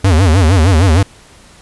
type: tone with vibrato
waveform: square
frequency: 87.31 Hz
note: F2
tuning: in tune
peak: -7 dBFS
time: 0.04-1.03 s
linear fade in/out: 5 ms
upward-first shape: sine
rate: 6.5 Hz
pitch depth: 230 cents each way
effects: pink hiss -42 dBFS RMS until 1.61 s + resampled to 24000 Hz